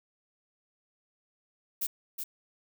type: noise with echo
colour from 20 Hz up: violet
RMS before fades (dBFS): -31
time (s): 1.81-1.87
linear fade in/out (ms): 10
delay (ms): 370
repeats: 1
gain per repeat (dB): -5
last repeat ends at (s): 2.24
effects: none